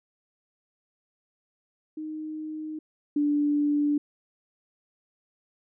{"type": "tone pair in turn", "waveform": "sine", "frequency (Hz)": [310, 292.6], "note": ["D#4", "D4"], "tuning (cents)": [-6, -6], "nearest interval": "minor second", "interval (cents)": 100, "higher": "first", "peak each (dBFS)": [-32, -21], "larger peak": "second", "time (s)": [[1.97, 2.79], [3.16, 3.98]], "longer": "neither", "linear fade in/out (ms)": 5, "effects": []}